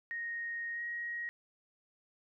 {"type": "tone with pitch glide", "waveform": "sine", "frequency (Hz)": [1864.7, 1888.5], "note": ["A#6", "A#6"], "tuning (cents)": [0, 22], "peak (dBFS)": -36, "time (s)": [0.11, 1.29], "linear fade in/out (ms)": 0, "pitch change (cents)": 22, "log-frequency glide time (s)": [0.73, 0.82], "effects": []}